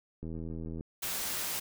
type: click train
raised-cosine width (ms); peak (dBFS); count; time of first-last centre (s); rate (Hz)
3; -28; 48; 0.23-0.809; 81.2
type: noise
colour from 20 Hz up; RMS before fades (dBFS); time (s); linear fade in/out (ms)
white; -35; 1.02-1.6; 10
effects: none